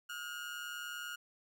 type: tone with amplitude modulation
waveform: 30% pulse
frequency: 1430 Hz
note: F6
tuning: 41 cents sharp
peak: -35 dBFS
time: 0.09-1.16 s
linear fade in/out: 10 ms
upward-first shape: sine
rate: 140 Hz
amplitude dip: 70%
effects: none